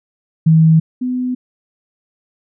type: tone pair in turn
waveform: sine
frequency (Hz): 160.4 / 251.4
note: E3 / B3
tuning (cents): -47 / +31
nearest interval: minor sixth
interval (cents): 778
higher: second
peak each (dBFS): -6 / -16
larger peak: first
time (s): 0.46-0.8 / 1.01-1.35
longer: neither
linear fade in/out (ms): 10
effects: none